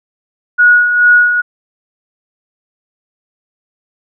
sine tone with tremolo, 1455 Hz, F#6, 29 cents flat, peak -3 dBFS, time 0.58-1.42 s, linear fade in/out 20 ms, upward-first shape sine, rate 2.3 Hz, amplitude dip 55%, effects none

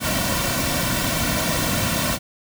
pink noise with comb filter, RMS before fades -22 dBFS, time 0-2.19 s, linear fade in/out 50 ms, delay 2.4 ms, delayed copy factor -0.75, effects none

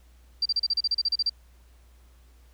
sine tone bursts, 4699 Hz, D8, in tune, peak -21 dBFS, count 13, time 0.42-1.296 s, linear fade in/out 5 ms, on 36 ms, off 34 ms, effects added 60 Hz sine -52 dBFS peak until 2.53 s + pink hiss -64 dBFS RMS until 2.53 s

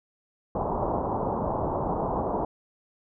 white low-pass noise, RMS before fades -28 dBFS, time 0.55-2.45 s, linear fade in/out 2 ms, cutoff 1000 Hz, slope 48 dB/octave, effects none

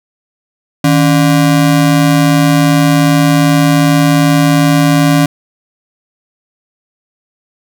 square ring-modulated tone, 218.5 Hz, A3, 12 cents flat, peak -4 dBFS, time 0.84-5.26 s, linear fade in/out 5 ms, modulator 61.3 Hz, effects none

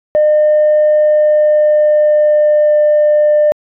sine tone with pitch glide, 606 to 599.7 Hz, D#5 to D5, -46 to +36 cents, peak -5 dBFS, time 0.15-3.52 s, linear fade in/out 0 ms, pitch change -18 cents, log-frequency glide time 0.94-2.88 s, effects tanh soft clip ceiling -4 dBFS

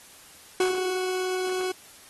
40% pulse tone with ADSR envelope, 370 Hz, F#4, in tune, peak -18 dBFS, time 0.6-1.72 s, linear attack 3 ms, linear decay 120 ms, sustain -7 dB, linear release 6 ms, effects white hiss -50 dBFS RMS until 2.09 s + AAC 32 kbps

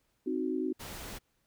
sine chord, C diminished, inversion none, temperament equal, 261.6 / 311.1 / 370 Hz, C4 / Eb4 / Gb4, 0 / 0 / 0 cents, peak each -34 dBFS, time 0.26-0.73 s, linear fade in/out 10 ms
pink noise, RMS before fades -43 dBFS, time 0.79-1.19 s, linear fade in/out 20 ms
effects pink hiss -75 dBFS RMS until 1.46 s

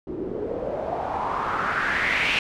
white noise with low-pass filter sweep, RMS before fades -26 dBFS, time 0.07-2.39 s, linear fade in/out 2 ms, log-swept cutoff 320 to 2700 Hz, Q 4.2, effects none

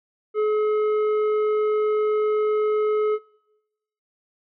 sine tone with tanh clipping, 426.1 Hz, G#4, 44 cents sharp, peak -20 dBFS, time 0.34-3.19 s, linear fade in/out 50 ms, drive 11 dB, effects noise-tail reverb RT60 0.9 s tail -22 dB re dry + low-pass 2000 Hz 12 dB/octave

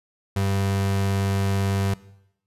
35% pulse tone, 98 Hz, G2, in tune, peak -19 dBFS, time 0.36-1.94 s, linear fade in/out 5 ms, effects noise-tail reverb RT60 0.8 s tail -19 dB re dry + resampled to 32000 Hz

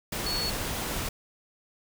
sine tone in noise, 4400 Hz, C#8, 14 cents flat, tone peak -29 dBFS, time 0.26-0.5 s, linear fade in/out 5 ms, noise pink, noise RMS -32 dBFS, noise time 0.12-1.09 s, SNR 0 dB, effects none

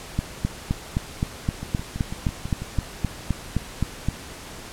two click trains, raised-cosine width 5 ms, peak -9 / -18 dBFS, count 16 / 8, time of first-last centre 0.19-4.086 / 1.63-2.785 s, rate 3.85 / 6.06 Hz, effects pink hiss -39 dBFS RMS until 4.72 s + low-pass 11000 Hz 12 dB/octave

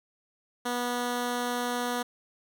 10% pulse tone, 243.9 Hz, B3, 21 cents flat, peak -20 dBFS, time 0.65-2.03 s, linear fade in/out 10 ms, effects none

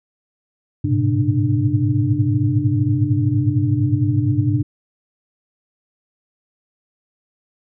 sine tone cluster, 101.4 / 110.1 / 121.1 / 134.3 / 297.3 Hz, G#2 / A2 / B2 / C3 / D4, -41 / +2 / -34 / +46 / +21 cents, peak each -21 dBFS, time 0.84-4.63 s, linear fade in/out 10 ms, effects none

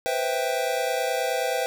square chord, C major seventh, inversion third, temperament equal, 493.9 / 523.3 / 659.3 / 784 Hz, B4 / C5 / E5 / G5, 0 / 0 / 0 / 0 cents, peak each -30 dBFS, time 0.06-1.66 s, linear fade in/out 0 ms, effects none

